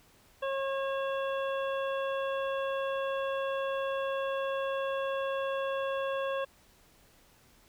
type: harmonic tone with a mistuned harmonic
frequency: 543 Hz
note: C#5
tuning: 36 cents flat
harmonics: 1 / 2 / 3 / 5 / 6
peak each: -31 / -37 / -41 / -45 / -47 dBFS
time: 0.42-6.45 s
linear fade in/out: 10 ms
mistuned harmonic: 6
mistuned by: +66 cents
effects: pink hiss -62 dBFS RMS until 7.68 s